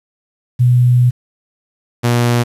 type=tone pair in turn; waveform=sine / sawtooth; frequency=123.47 / 119.96 Hz; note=B2 / B2; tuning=0 / -50 cents; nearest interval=unison; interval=50 cents; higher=first; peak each=-7 dBFS; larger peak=neither; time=0.59-1.11 / 2.03-2.44 s; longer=first; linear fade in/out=20 ms; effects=resampled to 32000 Hz + 7-bit